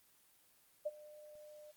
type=tone with ADSR envelope; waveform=sine; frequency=601 Hz; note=D5; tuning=40 cents sharp; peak=-33 dBFS; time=0.85-1.72 s; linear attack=15 ms; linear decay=34 ms; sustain=-20 dB; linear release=16 ms; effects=white hiss -69 dBFS RMS until 1.76 s + Opus 24 kbps